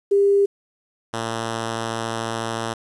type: tone pair in turn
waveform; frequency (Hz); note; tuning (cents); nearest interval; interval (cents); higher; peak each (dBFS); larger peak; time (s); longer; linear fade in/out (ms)
sine / 5% pulse; 400 / 113.88; G4 / A#2; +35 / -40; octave + minor seventh; 2175; first; -13; neither; 0.11-0.46 / 1.13-2.74; second; 10
effects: resampled to 24000 Hz + 8-bit